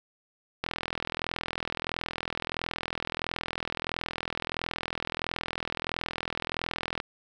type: click train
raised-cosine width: 0.3 ms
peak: -14 dBFS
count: 265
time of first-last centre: 0.64-7.001 s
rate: 41.5 Hz
effects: none